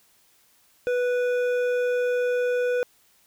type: tone with hard clipping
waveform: triangle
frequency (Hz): 492.7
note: B4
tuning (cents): -4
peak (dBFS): -23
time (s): 0.87-2.83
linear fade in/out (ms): 0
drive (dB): 13
effects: white hiss -61 dBFS RMS until 3.26 s